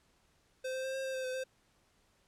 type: tone with pitch steps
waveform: square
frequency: 518 / 522 / 528 / 533 / 528 / 521 / 512 / 522 Hz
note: C5 / C5 / C5 / C5 / C5 / C5 / C5 / C5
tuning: -17 / -4 / +16 / +32 / +16 / -7 / -38 / -4 cents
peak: -36 dBFS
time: 0.64-1.44 s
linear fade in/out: 10 ms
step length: 100 ms
effects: pink hiss -71 dBFS RMS until 2.27 s + low-pass 10000 Hz 12 dB/octave